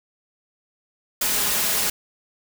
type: noise with comb filter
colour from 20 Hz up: white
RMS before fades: -22 dBFS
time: 1.21-1.9 s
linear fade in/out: 5 ms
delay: 4.8 ms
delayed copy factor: +0.5
effects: none